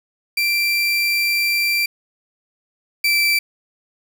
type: tone pair in turn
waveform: 30% pulse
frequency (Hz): 2356 / 2334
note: D7 / D7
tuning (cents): +5 / -11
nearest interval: unison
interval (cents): 16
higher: first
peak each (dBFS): -14 / -12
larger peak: second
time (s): 0.37-1.86 / 3.04-3.39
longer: first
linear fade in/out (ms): 5
effects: 7-bit